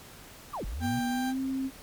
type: linear two-way sweep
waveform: sine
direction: down then up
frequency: 1244.5 to 38.78 to 134.6 Hz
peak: -32 dBFS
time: 0.53-1 s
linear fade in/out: 10 ms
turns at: 0.65 s
type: tone with pitch glide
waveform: sine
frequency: 242.2 to 265.7 Hz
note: B3 to C4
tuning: -34 to +27 cents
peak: -28 dBFS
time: 0.8-1.71 s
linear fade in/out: 50 ms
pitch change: +161 cents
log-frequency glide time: 1.07-1.39 s
type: tone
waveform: 30% pulse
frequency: 790 Hz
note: G5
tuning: 13 cents sharp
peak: -30 dBFS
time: 0.8-1.34 s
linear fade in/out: 50 ms
effects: pink hiss -49 dBFS RMS until 1.82 s + MP3 96 kbps